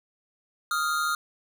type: tone pair together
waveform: square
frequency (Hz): 1244.5 / 1396.9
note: D#6 / F6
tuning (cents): 0 / 0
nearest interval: major second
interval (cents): 200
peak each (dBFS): -28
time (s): 0.71-1.15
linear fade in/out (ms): 2
effects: none